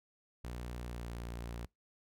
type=tone with pitch glide; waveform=sawtooth; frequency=60.3 to 58.52 Hz; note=B1 to A#1; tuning=-41 to +7 cents; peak=-37 dBFS; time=0.44-1.66 s; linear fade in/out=5 ms; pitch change=-52 cents; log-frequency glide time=0.84-1.09 s; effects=noise-tail reverb RT60 0.2 s tail -26 dB re dry